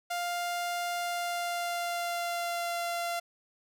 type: tone with pitch glide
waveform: sawtooth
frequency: 700 to 689.2 Hz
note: F5 to F5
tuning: +4 to -23 cents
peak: -27 dBFS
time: 0.1-3.2 s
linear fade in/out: 10 ms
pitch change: -27 cents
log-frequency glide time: 0.95-2.78 s
effects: none